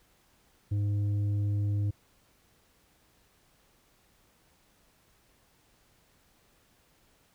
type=tone with tanh clipping; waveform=triangle; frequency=102.2 Hz; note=G#2; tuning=27 cents flat; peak=-27 dBFS; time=0.71-1.91 s; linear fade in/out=10 ms; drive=10 dB; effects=pink hiss -66 dBFS RMS until 7.34 s